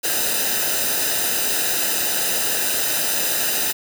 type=noise with comb filter; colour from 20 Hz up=white; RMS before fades=-21 dBFS; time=0.03-3.73 s; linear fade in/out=20 ms; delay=0.9 ms; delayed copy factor=-0.7; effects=none